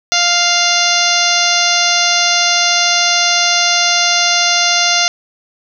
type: harmonic tone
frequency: 698.5 Hz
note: F5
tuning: in tune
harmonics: 1 / 2 / 3 / 4 / 5 / 6 / 7 / 8 / 9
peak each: -19 / -19 / -19 / -19 / -19 / -19 / -19 / -19 / -19 dBFS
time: 0.12-5.08 s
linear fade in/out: 0 ms
effects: none